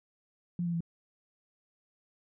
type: tone with pitch steps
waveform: sine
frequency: 174.61 / 171.21 / 167.88 Hz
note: F3 / F3 / E3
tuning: 0 / -34 / +32 cents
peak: -29 dBFS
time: 0.59-0.806 s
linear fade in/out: 2 ms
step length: 72 ms
effects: none